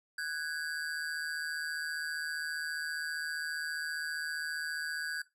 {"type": "ring-modulated tone", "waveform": "square", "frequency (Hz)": 1568, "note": "G6", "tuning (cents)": 0, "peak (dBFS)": -32, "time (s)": [0.18, 5.22], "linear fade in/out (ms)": 5, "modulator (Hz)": 77.5, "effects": ["noise-tail reverb RT60 0.2 s tail -17 dB re dry", "low-pass 12000 Hz 12 dB/octave"]}